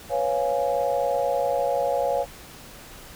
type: chord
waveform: sine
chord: C# dominant seventh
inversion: third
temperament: equal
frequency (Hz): 493.9 / 554.4 / 698.5 / 830.6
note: B4 / C#5 / E#5 / G#5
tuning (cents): 0 / 0 / 0 / 0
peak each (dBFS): -28 / -24 / -27 / -29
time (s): 0.09-2.26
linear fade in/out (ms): 50
effects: pink hiss -44 dBFS RMS until 3.15 s